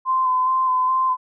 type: tone with vibrato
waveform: sine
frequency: 1030 Hz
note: C6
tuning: 28 cents flat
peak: -16 dBFS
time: 0.05-1.17 s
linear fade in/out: 50 ms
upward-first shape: square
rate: 2.4 Hz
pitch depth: 18 cents each way
effects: none